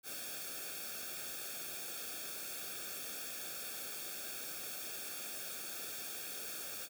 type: noise with comb filter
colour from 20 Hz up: white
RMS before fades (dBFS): -44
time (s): 0.03-6.89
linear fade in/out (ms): 50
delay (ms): 1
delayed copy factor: -0.85
effects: none